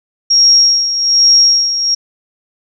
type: tone with tremolo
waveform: sine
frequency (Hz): 5588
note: F8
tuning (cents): 0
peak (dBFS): -4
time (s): 0.3-1.95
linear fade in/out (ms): 10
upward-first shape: sine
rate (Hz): 1.2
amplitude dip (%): 65
effects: none